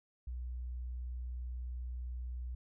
sine tone, 61.5 Hz, B1, 7 cents flat, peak -38 dBFS, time 0.27-2.55 s, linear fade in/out 5 ms, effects none

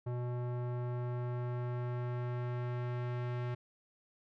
square tone with low-pass filter sweep, 122.5 Hz, B2, 14 cents flat, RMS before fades -37 dBFS, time 0.06-3.55 s, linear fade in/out 10 ms, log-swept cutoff 890 to 2300 Hz, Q 0.87, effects none

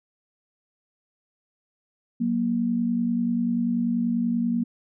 sine tone pair together, 186.3 / 236.6 Hz, F#3 / A#3, +12 / +26 cents, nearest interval major third, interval 414 cents, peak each -28 / -22 dBFS, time 2.2-4.64 s, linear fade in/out 10 ms, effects none

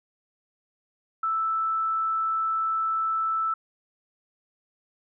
sine tone, 1318.5 Hz, E6, in tune, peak -23 dBFS, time 1.23-3.54 s, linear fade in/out 5 ms, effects none

